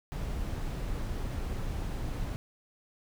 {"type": "noise", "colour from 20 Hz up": "brown", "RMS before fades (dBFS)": -34, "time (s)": [0.12, 2.36], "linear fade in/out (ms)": 0, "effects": []}